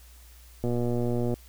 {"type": "click train", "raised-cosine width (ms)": 2, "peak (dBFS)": -16, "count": 85, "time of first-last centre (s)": [0.64, 1.34], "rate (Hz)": 120, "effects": ["added 60 Hz sine -49 dBFS peak until 1.48 s", "white hiss -56 dBFS RMS until 1.48 s"]}